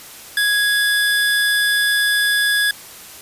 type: tone pair together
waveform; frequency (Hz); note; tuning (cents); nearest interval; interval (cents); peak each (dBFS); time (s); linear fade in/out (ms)
square; 1661.2 / 3463; G#6 / A7; 0 / -28; octave + minor second; 1272; -16 / -22; 0.37-2.71; 2
effects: white hiss -38 dBFS RMS until 3.21 s + resampled to 32000 Hz